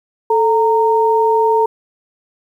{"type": "tone pair together", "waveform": "sine", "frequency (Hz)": [440, 923.2], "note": ["A4", "A#5"], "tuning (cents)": [0, -17], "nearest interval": "octave + minor second", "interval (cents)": 1283, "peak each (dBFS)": -13, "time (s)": [0.3, 1.66], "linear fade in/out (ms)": 5, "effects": ["8-bit"]}